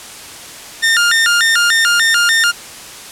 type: tone with vibrato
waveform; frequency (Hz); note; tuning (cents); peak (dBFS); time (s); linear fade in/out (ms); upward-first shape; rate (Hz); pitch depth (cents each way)
sawtooth; 1600; G6; +35; -6; 0.82-2.52; 20; square; 3.4; 220
effects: white hiss -32 dBFS RMS until 3.11 s + low-pass 10000 Hz 12 dB/octave